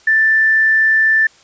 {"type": "tone with tanh clipping", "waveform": "triangle", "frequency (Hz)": 1768, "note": "A6", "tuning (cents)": 8, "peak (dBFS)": -9, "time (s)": [0.07, 1.27], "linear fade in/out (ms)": 5, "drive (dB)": 3, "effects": ["white hiss -48 dBFS RMS until 1.43 s", "resampled to 16000 Hz"]}